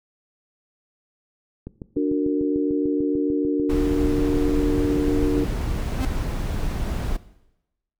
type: click train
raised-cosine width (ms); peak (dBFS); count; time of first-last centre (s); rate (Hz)
3; -20; 28; 1.67-5.676; 6.74
type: chord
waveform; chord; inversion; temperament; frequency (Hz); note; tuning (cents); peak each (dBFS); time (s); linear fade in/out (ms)
sine; D augmented; none; just; 293.7 / 367.1 / 458.9; D4 / F#4 / A#4; 0 / -14 / -27; -20 / -26 / -26; 1.96-5.45; 10
type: noise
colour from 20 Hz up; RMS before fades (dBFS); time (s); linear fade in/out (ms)
brown; -25; 3.69-7.17; 10
type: tone with exponential growth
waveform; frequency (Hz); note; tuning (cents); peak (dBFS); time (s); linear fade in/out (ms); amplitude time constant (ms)
45% pulse; 260; C4; -11; -22; 5.87-6.05; 2; 39
effects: noise-tail reverb RT60 0.9 s tail -17 dB re dry

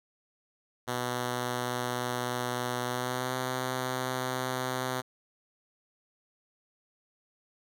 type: tone with pitch glide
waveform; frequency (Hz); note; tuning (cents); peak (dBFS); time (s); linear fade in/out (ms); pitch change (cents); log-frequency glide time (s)
5% pulse; 123.47 to 128.19; B2 to C3; 0 to -35; -19; 0.87-5.02; 20; +65; 2.85-3.35
effects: none

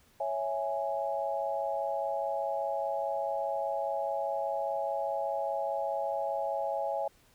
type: chord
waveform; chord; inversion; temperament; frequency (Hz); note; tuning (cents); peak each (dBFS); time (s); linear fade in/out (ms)
sine; C# minor; none; equal; 554.4 / 659.3 / 830.6; C#5 / E5 / G#5; 0 / 0 / 0; -34; 0.2-7.08; 5
effects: pink hiss -64 dBFS RMS until 7.34 s

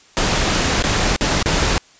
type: noise with dropouts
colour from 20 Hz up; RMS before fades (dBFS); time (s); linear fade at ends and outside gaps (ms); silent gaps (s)
pink; -17; 0.17-1.78; 0; 0.824-0.839 / 1.163-1.21 / 1.427-1.459
effects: white hiss -49 dBFS RMS until 1.99 s + resampled to 16000 Hz

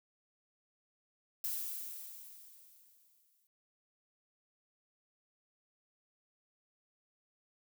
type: noise with exponential decay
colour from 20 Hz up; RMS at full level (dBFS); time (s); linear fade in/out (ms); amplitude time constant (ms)
violet; -36; 1.44-3.47; 1; 440
effects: none

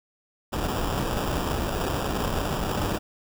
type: noise with sample-and-hold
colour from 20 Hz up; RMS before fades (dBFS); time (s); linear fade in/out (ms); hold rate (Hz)
pink; -27; 0.52-2.99; 20; 2100
effects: none

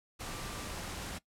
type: tone in noise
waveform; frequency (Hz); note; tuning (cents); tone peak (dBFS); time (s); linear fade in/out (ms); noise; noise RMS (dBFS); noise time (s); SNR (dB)
sine; 1176; D6; +2; -51; 0.24-0.75; 20; pink; -41; 0.19-1.19; -13
effects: noise-tail reverb RT60 0.1 s tail -19 dB re dry + low-pass 11000 Hz 12 dB/octave

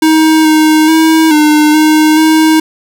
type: tone with pitch steps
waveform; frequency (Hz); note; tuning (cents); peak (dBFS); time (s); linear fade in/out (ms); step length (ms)
square; 315.8 / 311.4 / 320 / 302.5 / 309.5 / 315.6; D#4 / D#4 / D#4 / D#4 / D#4 / D#4; +26 / +2 / +49 / -49 / -9 / +25; -5; 0.02-2.6; 5; 430
effects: none

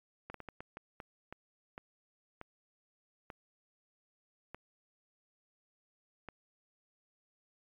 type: slowing click train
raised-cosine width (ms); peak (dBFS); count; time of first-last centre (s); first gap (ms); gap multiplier
0.5; -29; 13; 0.3-6.287; 43; 1.4
effects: MP3 96 kbps

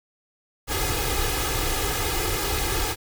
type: noise with comb filter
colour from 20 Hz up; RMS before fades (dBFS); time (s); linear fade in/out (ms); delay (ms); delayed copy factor
pink; -25; 0.67-2.96; 50; 2.4; +0.85
effects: none

